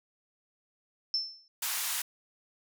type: tone with exponential decay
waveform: sine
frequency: 5320 Hz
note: E8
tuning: 15 cents sharp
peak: -24 dBFS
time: 1.14-1.48 s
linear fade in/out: 1 ms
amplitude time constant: 73 ms
type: band-pass noise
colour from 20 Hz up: white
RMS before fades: -33 dBFS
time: 1.62-2.02 s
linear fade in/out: 5 ms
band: 850 to 16000 Hz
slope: 24 dB/octave
effects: none